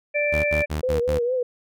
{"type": "harmonic tone", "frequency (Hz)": 587.3, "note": "D5", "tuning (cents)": 0, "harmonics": [1, 3, 4], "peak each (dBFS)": [-22, -32, -23], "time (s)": [0.14, 0.66], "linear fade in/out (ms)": 20}
{"type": "tone bursts", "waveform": "sawtooth", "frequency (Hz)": 76.4, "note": "D#2", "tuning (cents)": -31, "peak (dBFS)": -20, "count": 5, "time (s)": [0.32, 1.192], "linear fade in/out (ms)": 20, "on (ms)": 120, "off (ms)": 68}
{"type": "tone with vibrato", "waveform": "sine", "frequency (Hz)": 493.9, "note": "B4", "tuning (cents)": 0, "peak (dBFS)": -20, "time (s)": [0.83, 1.43], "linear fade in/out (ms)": 5, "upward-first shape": "triangle", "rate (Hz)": 4.4, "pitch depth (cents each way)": 92}
{"effects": []}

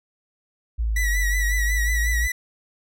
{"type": "exponential two-way sweep", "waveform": "sine", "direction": "down then up", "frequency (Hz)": [57.9, 47.82, 57.9], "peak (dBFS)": -20, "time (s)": [0.78, 2.28], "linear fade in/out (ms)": 20, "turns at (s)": 1.17}
{"type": "tone with vibrato", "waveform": "45% pulse", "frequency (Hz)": 1946, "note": "B6", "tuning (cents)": -26, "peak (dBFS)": -23, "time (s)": [0.96, 2.32], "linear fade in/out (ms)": 5, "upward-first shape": "triangle", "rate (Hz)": 5.5, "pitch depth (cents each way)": 58}
{"effects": []}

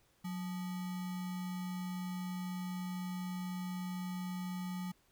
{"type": "tone with sample-and-hold", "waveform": "sine", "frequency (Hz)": 182, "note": "F#3", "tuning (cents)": -28, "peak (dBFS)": -37, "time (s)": [0.24, 4.92], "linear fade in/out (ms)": 10, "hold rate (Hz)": 1050, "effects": ["pink hiss -71 dBFS RMS until 5.11 s"]}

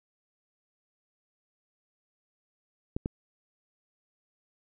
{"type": "clicks", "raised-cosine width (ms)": 3, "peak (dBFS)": -17, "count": 2, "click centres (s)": [2.965, 3.059], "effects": []}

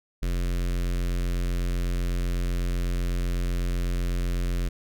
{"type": "tone with notch filter", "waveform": "square", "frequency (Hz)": 44, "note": "F1", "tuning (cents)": 14, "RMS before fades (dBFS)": -26, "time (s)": [0.22, 4.69], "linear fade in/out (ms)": 10, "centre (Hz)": 850, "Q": 1.1, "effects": []}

